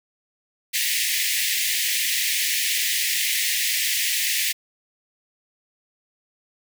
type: high-pass noise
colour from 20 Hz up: pink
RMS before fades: -23 dBFS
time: 0.73-4.53 s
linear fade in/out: 20 ms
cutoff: 1800 Hz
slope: 96 dB/octave
effects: none